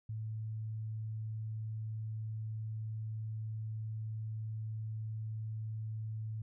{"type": "tone", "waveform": "sine", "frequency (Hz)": 109.6, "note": "A2", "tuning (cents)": -6, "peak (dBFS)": -37, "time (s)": [0.09, 6.42], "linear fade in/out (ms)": 5, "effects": []}